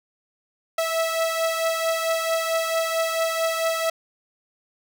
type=beating tone pair; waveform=sawtooth; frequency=653 / 657.5 Hz; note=E5 / E5; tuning=-17 / -5 cents; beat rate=4.5 Hz; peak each=-19 / -24 dBFS; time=0.78-3.9 s; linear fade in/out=5 ms; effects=none